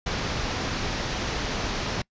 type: low-pass noise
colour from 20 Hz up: pink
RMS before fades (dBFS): -29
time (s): 0.06-2.02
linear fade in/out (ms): 5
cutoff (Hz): 6300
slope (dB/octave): 48
effects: noise-tail reverb RT60 0.1 s tail -25 dB re dry + resampled to 16000 Hz